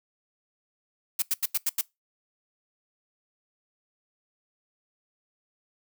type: noise bursts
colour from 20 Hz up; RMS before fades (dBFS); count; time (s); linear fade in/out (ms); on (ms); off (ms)
blue; -25; 6; 1.19-1.812; 5; 32; 86
effects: noise-tail reverb RT60 0.2 s tail -23 dB re dry